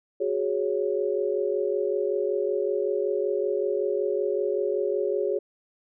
sine chord, F# suspended second, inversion none, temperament equal, 370 / 415.3 / 554.4 Hz, F#4 / G#4 / C#5, 0 / 0 / 0 cents, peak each -28 / -26 / -29 dBFS, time 0.2-5.39 s, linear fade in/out 10 ms, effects none

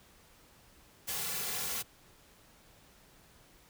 white noise with comb filter, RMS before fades -36 dBFS, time 1.07-1.83 s, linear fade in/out 20 ms, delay 3.2 ms, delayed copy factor -1, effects pink hiss -61 dBFS RMS until 3.69 s

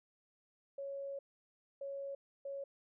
sine tone bursts at uneven times, 554.4 Hz, C#5, in tune, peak -40 dBFS, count 3, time 0.78-1.19 / 1.81-2.15 / 2.45-2.64 s, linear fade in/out 5 ms, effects none

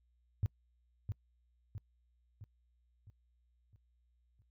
sine tone with echo, 102.2 Hz, G#2, 27 cents flat, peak -28 dBFS, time 0.43-0.46 s, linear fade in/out 0 ms, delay 660 ms, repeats 6, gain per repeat -6 dB, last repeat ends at 4.42 s, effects noise-tail reverb RT60 0.1 s tail -25 dB re dry + added 60 Hz sine -70 dBFS peak until 4.5 s

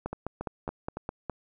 two click trains, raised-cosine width 1 ms, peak -18 / -20 dBFS, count 7 / 4, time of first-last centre 0.06-1.297 / 0.13-0.97 s, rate 4.85 / 3.57 Hz, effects none

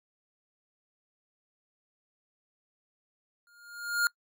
square tone with exponential growth, 1415 Hz, F6, 22 cents sharp, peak -22 dBFS, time 3.47-4.07 s, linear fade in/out 1 ms, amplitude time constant 130 ms, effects noise-tail reverb RT60 0.1 s tail -23 dB re dry

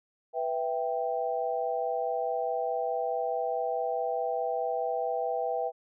sine chord, E minor, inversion second, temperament equal, 493.9 / 659.3 / 784 Hz, B4 / E5 / G5, 0 / 0 / 0 cents, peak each -32 dBFS, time 0.33-5.72 s, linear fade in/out 50 ms, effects none

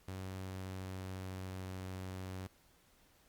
sawtooth tone with pitch glide, 94.4 to 93.48 Hz, F#2 to F#2, +35 to +18 cents, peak -38 dBFS, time 0.08-2.47 s, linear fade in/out 0 ms, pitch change -17 cents, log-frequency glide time 0.29-1.78 s, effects pink hiss -68 dBFS RMS until 3.28 s + Opus 48 kbps

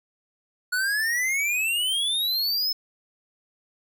square exponential sweep, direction up, 1454 to 5270 Hz, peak -23 dBFS, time 0.72-2.73 s, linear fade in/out 10 ms, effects none

